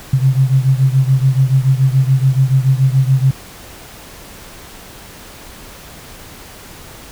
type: beating tone pair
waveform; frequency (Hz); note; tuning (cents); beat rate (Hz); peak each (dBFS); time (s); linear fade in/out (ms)
sine; 130.7 / 137.7; C3 / C#3; -1 / -11; 7; -11 / -14; 0.13-3.31; 5
effects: pink hiss -36 dBFS RMS until 7.11 s